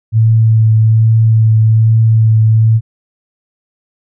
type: tone with vibrato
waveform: sine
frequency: 111.2 Hz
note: A2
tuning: 19 cents sharp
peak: -5 dBFS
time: 0.12-2.81 s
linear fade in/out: 50 ms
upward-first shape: triangle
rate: 1.2 Hz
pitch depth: 18 cents each way
effects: none